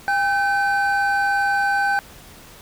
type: tone pair together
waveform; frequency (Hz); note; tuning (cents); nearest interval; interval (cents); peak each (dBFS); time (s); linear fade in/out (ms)
triangle; 802.9 / 1535; G5 / G6; +41 / -37; major seventh; 1122; -18; 0.08-1.99; 0
effects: pink hiss -44 dBFS RMS until 2.61 s